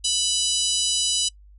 harmonic tone, 989 Hz, B5, 2 cents sharp, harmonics 3 / 4 / 5 / 6 / 7 / 8 / 9 / 10, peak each -26 / -27 / -28 / -29 / -29 / -30 / -31 / -31 dBFS, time 0.04-1.29 s, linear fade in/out 10 ms, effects noise-tail reverb RT60 0.1 s tail -25 dB re dry + added 50 Hz sine -46 dBFS peak until 1.58 s

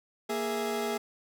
30% pulse tone cluster, 233.5 / 414.7 / 661 Hz, A#3 / G#4 / E5, +3 / -3 / +5 cents, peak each -33 / -29 / -34 dBFS, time 0.29-0.98 s, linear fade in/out 10 ms, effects none

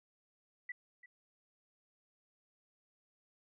sine tone with echo, 1968 Hz, B6, 7 cents flat, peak -39 dBFS, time 0.69-0.72 s, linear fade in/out 5 ms, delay 340 ms, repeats 1, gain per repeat -15 dB, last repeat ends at 1.06 s, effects none

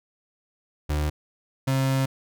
35% pulse tone pair in turn, 75.1 / 133.81 Hz, D2 / C3, +39 / +39 cents, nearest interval minor seventh, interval 1000 cents, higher second, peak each -21 / -19 dBFS, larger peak second, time 0.89-1.1 / 1.67-2.06 s, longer second, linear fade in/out 10 ms, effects none

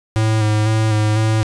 square tone with vibrato, 108.4 Hz, A2, 25 cents flat, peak -14 dBFS, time 0.16-1.43 s, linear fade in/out 0 ms, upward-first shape square, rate 2 Hz, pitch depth 23 cents each way, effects resampled to 22050 Hz + 8-bit

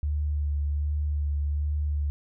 sine tone with vibrato, 73.42 Hz, D2, in tune, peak -24 dBFS, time 0.03-2.1 s, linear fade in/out 0 ms, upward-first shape sine, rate 1.3 Hz, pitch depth 21 cents each way, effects none

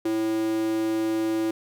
square tone with high-pass filter, 110 Hz, A2, in tune, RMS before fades -25 dBFS, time 0.05-1.51 s, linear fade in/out 5 ms, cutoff 360 Hz, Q 9.2, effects none

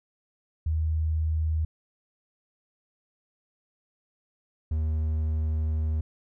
sine / triangle tone pair in turn, 79 / 78.05 Hz, D#2 / D#2, +27 / +6 cents, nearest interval unison, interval 21 cents, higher first, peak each -23 / -22 dBFS, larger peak second, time 0.66-1.65 / 4.71-6.01 s, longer second, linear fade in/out 5 ms, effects none

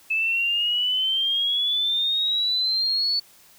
sine exponential sweep, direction up, 2606 to 4474 Hz, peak -20 dBFS, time 0.1-3.2 s, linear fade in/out 10 ms, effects white hiss -53 dBFS RMS until 3.58 s

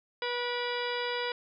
harmonic tone with a mistuned harmonic, 486.6 Hz, B4, 26 cents flat, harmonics 1 / 2 / 3 / 4 / 5 / 6 / 7 / 8 / 10, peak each -34 / -37 / -39 / -40 / -41 / -42 / -42 / -43 / -44 dBFS, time 0.22-1.32 s, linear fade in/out 2 ms, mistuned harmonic 5, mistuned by -57 cents, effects none

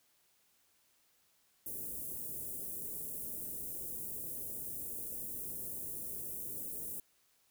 white band-stop noise, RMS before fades -42 dBFS, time 1.66-7 s, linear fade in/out 2 ms, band 490 to 9700 Hz, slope 24 dB/octave, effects white hiss -72 dBFS RMS until 7.5 s

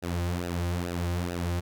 sawtooth tone with flanger, 87.31 Hz, F2, in tune, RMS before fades -30 dBFS, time 0.02-1.61 s, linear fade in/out 20 ms, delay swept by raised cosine 0.9 to 4.5 ms, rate 2.3 Hz, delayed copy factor -0.75, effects none

